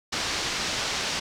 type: low-pass noise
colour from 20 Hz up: white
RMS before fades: -29 dBFS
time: 0.12-1.2 s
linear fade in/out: 10 ms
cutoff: 5900 Hz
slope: 24 dB/octave
effects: none